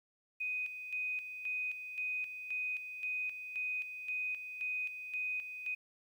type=tone with tremolo; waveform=sine; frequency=2499 Hz; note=D#7; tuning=7 cents sharp; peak=-34 dBFS; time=0.4-5.75 s; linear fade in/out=10 ms; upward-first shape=square; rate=1.9 Hz; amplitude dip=60%; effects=11-bit